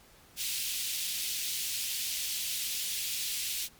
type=high-pass noise; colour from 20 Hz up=pink; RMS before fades=-34 dBFS; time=0.36-3.69 s; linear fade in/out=50 ms; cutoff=2800 Hz; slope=24 dB/octave; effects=pink hiss -58 dBFS RMS until 3.79 s + MP3 96 kbps